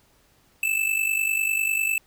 square tone with amplitude modulation, 2637 Hz, E7, in tune, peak -19 dBFS, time 0.63-1.98 s, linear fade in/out 2 ms, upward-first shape sine, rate 50 Hz, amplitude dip 70%, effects pink hiss -61 dBFS RMS until 2.06 s

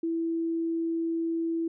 sine tone, 330.5 Hz, E4, 5 cents sharp, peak -26 dBFS, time 0.03-1.68 s, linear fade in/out 5 ms, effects none

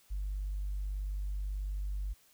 sine tone, 49.17 Hz, G1, 6 cents sharp, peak -32 dBFS, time 0.1-2.14 s, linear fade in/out 20 ms, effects tanh soft clip ceiling -29 dBFS + white hiss -65 dBFS RMS until 2.33 s

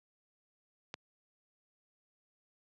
click, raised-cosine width 0.2 ms, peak -22 dBFS, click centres 0.941 s, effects high-pass 100 Hz 12 dB/octave + low-pass 6000 Hz 12 dB/octave

